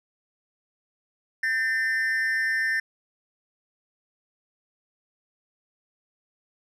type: tone with amplitude modulation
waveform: triangle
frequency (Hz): 1800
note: A6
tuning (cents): +39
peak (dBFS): -17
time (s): 1.43-2.8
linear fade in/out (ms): 5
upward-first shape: sine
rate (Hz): 228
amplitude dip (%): 80
effects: none